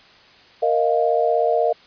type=chord; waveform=sine; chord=Bb suspended fourth; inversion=none; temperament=equal; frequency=466.2 / 622.3 / 698.5 Hz; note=Bb4 / Eb5 / F5; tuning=0 / 0 / 0 cents; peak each=-20 dBFS; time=0.62-1.73 s; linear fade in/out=10 ms; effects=white hiss -49 dBFS RMS until 1.86 s + resampled to 11025 Hz